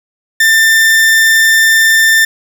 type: tone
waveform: 40% pulse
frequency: 1789 Hz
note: A6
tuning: 28 cents sharp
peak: -5 dBFS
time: 0.4-2.25 s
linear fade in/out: 5 ms
effects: none